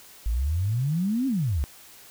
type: exponential two-way sweep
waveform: sine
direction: up then down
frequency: 51.2 to 277.2 to 61.8 Hz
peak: -22 dBFS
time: 0.26-1.64 s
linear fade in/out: 0 ms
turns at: 1.27 s
effects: white hiss -49 dBFS RMS until 2.1 s